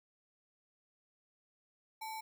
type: tone with sample-and-hold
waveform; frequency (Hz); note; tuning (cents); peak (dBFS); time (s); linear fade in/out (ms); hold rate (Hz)
sine; 880; A5; 0; -40; 2.01-2.21; 10; 3150
effects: none